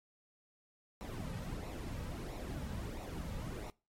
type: noise with flanger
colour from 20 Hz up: brown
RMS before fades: -42 dBFS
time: 1.01-3.7 s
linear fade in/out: 0 ms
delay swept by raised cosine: 0.62 to 2.92 ms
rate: 1.5 Hz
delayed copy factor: -0.6
effects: noise-tail reverb RT60 0.3 s tail -23 dB re dry + MP3 64 kbps